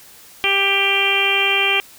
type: harmonic tone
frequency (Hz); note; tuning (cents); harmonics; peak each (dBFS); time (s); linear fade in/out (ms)
394.3; G4; +10; 1 / 2 / 3 / 4 / 5 / 6 / 7 / 8; -25 / -26 / -27 / -29 / -27 / -18 / -21 / -21; 0.44-1.8; 0
effects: white hiss -44 dBFS RMS until 1.98 s